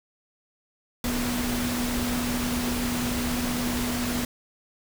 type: tone in noise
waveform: sine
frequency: 243.8 Hz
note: B3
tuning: 22 cents flat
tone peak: -27 dBFS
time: 1.04-4.25 s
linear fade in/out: 2 ms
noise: pink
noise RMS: -30 dBFS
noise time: 1.04-4.25 s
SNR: 0 dB
effects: none